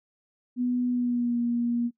sine tone with pitch glide, 246.9 to 237.9 Hz, B3 to A#3, 0 to +35 cents, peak -23 dBFS, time 0.56-1.91 s, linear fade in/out 50 ms, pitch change -65 cents, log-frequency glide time 0.89-1.39 s, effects noise-tail reverb RT60 0.1 s tail -20 dB re dry

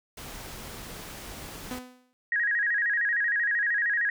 pink noise, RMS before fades -41 dBFS, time 0.17-1.79 s, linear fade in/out 5 ms
sawtooth tone with exponential decay, 251.3 Hz, B3, 30 cents sharp, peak -27 dBFS, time 1.71-2.13 s, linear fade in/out 0 ms, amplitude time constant 91 ms
sine tone with vibrato, 1767 Hz, A6, 7 cents sharp, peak -23 dBFS, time 2.32-4.1 s, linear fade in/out 2 ms, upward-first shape square, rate 13 Hz, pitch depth 110 cents each way
effects none

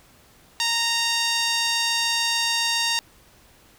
sawtooth tone with band-pass filter, 927 Hz, A#5, 10 cents flat, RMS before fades -23 dBFS, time 0.6-2.99 s, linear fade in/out 0 ms, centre 4600 Hz, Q 1.3, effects pink hiss -54 dBFS RMS until 3.78 s

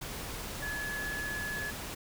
sine tone in noise, 1703 Hz, G#6, 43 cents sharp, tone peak -35 dBFS, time 0.62-1.71 s, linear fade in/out 10 ms, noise pink, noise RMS -40 dBFS, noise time 0.01-1.95 s, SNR +2 dB, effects none

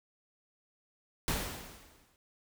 pink noise with exponential decay, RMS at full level -31 dBFS, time 1.28-2.16 s, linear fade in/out 1 ms, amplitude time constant 190 ms, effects none

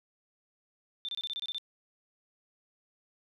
sine tone bursts, 3565 Hz, A7, 22 cents sharp, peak -33 dBFS, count 9, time 1.05-1.582 s, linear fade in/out 0 ms, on 36 ms, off 26 ms, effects none

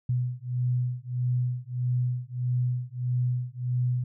sine beating tone pair, 123.47 / 125.07 Hz, B2 / B2, 0 / +22 cents, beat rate 1.6 Hz, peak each -28 dBFS, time 0.09-4.04 s, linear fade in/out 5 ms, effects none

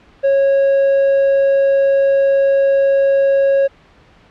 triangle tone, 549 Hz, C#5, 17 cents flat, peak -8 dBFS, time 0.23-3.68 s, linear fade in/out 20 ms, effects pink hiss -48 dBFS RMS until 4.3 s + low-pass 3000 Hz 12 dB/octave

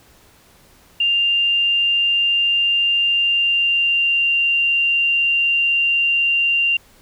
sine tone with pitch glide, 2794 to 2778 Hz, F7 to F7, 0 to -10 cents, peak -14 dBFS, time 1-6.77 s, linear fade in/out 5 ms, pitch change -10 cents, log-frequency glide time 3.03-4.34 s, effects pink hiss -51 dBFS RMS until 7.01 s

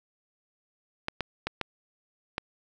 clicks, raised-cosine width 0.3 ms, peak -13 dBFS, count 5, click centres 1.084 / 1.207 / 1.47 / 1.613 / 2.381 s, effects none

